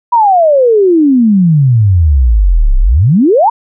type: exponential two-way sweep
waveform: sine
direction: down then up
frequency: 984 to 30.87 to 984 Hz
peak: -4 dBFS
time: 0.12-3.5 s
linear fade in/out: 10 ms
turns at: 2.78 s
effects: none